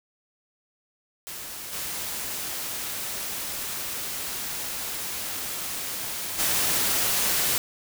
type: noise with level steps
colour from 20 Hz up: white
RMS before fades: -37 / -32 / -24 dBFS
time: 1.27-7.58 s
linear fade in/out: 0 ms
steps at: 1.72 / 6.38 s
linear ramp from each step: 20 ms
effects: none